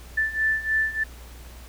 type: beating tone pair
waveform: sine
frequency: 1760 / 1763.3 Hz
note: A6 / A6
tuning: 0 / +3 cents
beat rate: 3.3 Hz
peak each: -26 / -23 dBFS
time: 0.17-1.04 s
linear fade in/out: 10 ms
effects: added 60 Hz sine -41 dBFS peak until 1.68 s + pink hiss -48 dBFS RMS until 1.68 s